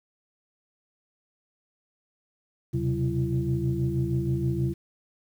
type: tone cluster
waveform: sine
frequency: 78.9 / 127.5 / 133.8 / 190.9 / 337.9 Hz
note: D#2 / C3 / C3 / G3 / E4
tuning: +25 / -44 / +39 / -46 / +43 cents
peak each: -34 / -30 / -26 / -33 / -30 dBFS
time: 2.73-4.74 s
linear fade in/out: 20 ms
effects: tanh soft clip ceiling -14 dBFS + 9-bit